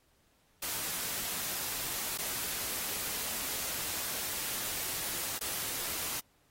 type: noise with dropouts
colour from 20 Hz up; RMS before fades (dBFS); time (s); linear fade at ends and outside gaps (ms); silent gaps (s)
white; -36; 0.62-6.2; 5; 2.177-2.185 / 5.383-5.409
effects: pink hiss -70 dBFS RMS until 6.5 s + AAC 48 kbps